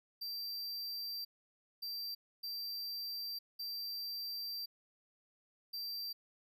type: tone bursts at uneven times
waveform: square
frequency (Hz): 4699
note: D8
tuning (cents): 0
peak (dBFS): -40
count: 5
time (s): 0.21-1.25 / 1.82-2.15 / 2.43-3.39 / 3.59-4.66 / 5.73-6.13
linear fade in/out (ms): 10
effects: none